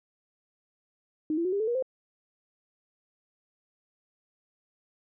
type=tone with pitch steps; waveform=sine; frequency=309.2 / 337.2 / 367.7 / 401 / 437.3 / 476.9 / 520 Hz; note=D#4 / E4 / F#4 / G4 / A4 / A#4 / C5; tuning=-11 / +39 / -11 / +39 / -11 / +39 / -11 cents; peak=-25 dBFS; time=1.3-1.825 s; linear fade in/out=2 ms; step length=75 ms; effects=none